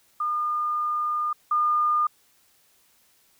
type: tone pair in turn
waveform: sine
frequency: 1213 / 1213 Hz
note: D#6 / D#6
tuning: -44 / -44 cents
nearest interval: unison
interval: 0 cents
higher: neither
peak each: -23 / -19 dBFS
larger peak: second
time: 0.2-1.33 / 1.51-2.07 s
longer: first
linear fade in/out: 5 ms
effects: white hiss -62 dBFS RMS until 3.39 s